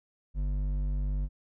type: tone with hard clipping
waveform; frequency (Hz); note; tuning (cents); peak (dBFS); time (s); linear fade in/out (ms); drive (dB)
sine; 49; G1; 0; -29; 0.34-1.29; 50; 8
effects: none